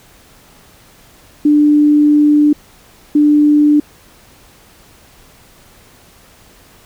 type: tone bursts at uneven times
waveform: sine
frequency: 296.4 Hz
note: D4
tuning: 16 cents sharp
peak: -6 dBFS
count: 2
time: 1.45-2.53 / 3.15-3.8 s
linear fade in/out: 5 ms
effects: pink hiss -45 dBFS RMS until 6.85 s